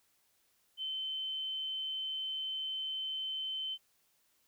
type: tone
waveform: sine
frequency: 3074 Hz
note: G7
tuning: 35 cents flat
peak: -35 dBFS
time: 0.77-3.78 s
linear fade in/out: 50 ms
effects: white hiss -73 dBFS RMS until 4.47 s